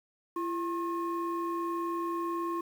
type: tone pair together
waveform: sine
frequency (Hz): 338.9 / 1075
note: E4 / C6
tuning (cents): +48 / +47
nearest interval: octave + minor sixth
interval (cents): 1999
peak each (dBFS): -31 / -32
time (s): 0.36-2.61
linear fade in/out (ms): 5
effects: tanh soft clip ceiling -26 dBFS + 9-bit